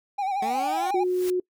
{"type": "tone with vibrato", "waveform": "triangle", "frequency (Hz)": 784, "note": "G5", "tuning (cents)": 0, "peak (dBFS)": -22, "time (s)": [0.18, 1.04], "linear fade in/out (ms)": 10, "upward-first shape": "sine", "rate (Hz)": 11, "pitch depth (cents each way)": 79}
{"type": "linear sweep", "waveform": "15% pulse", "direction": "up", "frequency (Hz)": [210.5, 371.7], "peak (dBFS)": -24, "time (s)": [0.42, 0.91], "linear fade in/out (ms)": 5}
{"type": "noise with exponential growth", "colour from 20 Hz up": "white", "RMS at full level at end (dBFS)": -35, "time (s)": [0.93, 1.3], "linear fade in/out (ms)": 0, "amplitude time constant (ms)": 80}
{"type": "tone", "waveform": "sine", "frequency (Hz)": 363.6, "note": "F#4", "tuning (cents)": -30, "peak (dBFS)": -21, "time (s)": [0.94, 1.4], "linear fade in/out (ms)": 5}
{"effects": ["noise-tail reverb RT60 0.1 s tail -24 dB re dry"]}